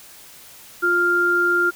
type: tone pair together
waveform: sine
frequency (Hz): 351.3 / 1396.9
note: F4 / F6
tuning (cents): +10 / 0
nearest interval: 2 octaves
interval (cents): 2390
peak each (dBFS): -22 / -16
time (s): 0.82-1.71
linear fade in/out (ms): 20
effects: white hiss -44 dBFS RMS until 1.75 s